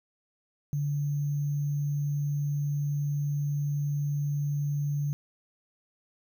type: tone with sample-and-hold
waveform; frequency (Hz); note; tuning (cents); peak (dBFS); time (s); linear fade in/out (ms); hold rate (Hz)
sine; 144.7; D3; -25; -26; 0.73-5.13; 0; 6300
effects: none